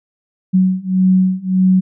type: beating tone pair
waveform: sine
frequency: 185.5 / 187.2 Hz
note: F#3 / F#3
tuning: +5 / +20 cents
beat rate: 1.7 Hz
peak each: -14 / -13 dBFS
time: 0.53-1.81 s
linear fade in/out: 20 ms
effects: none